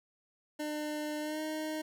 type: tone with pitch glide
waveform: 25% pulse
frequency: 301.2 to 310.6 Hz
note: D4 to D#4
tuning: +44 to -3 cents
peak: -31 dBFS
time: 0.59-1.82 s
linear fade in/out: 10 ms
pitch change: +53 cents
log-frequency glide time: 1.2-1.41 s
effects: none